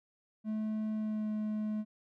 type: tone with pitch glide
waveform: triangle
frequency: 216.2 to 213.7 Hz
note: A3 to G#3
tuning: -30 to +50 cents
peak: -30 dBFS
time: 0.44-1.85 s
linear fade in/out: 50 ms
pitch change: -20 cents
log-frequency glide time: 0.94-1.3 s
effects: none